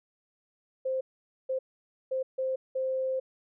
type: tone bursts at uneven times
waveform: sine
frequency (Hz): 523.3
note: C5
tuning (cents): 0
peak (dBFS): -27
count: 5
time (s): 0.85-1.01 / 1.49-1.59 / 2.11-2.23 / 2.38-2.56 / 2.75-3.2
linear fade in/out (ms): 10
effects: none